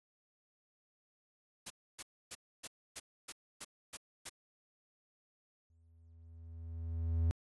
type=noise bursts; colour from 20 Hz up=white; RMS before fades=-44 dBFS; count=9; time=1.66-4.296 s; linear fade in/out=10 ms; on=44 ms; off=280 ms
type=tone with exponential growth; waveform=triangle; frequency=82.41 Hz; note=E2; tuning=in tune; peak=-25 dBFS; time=5.7-7.31 s; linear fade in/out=0 ms; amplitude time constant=350 ms
effects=resampled to 24000 Hz